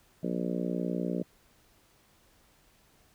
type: harmonic tone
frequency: 59.9 Hz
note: A#1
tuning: 48 cents sharp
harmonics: 3 / 4 / 5 / 6 / 7 / 8 / 9 / 10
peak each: -33 / -35 / -37 / -39 / -40 / -41 / -42 / -43 dBFS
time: 0.23-1.23 s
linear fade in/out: 5 ms
effects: pink hiss -64 dBFS RMS until 3.14 s